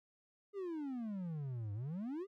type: exponential two-way sweep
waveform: triangle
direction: down then up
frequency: 415.3 to 98.9 to 415.3 Hz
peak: -37 dBFS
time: 0.53-2.27 s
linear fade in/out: 50 ms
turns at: 1.73 s
effects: none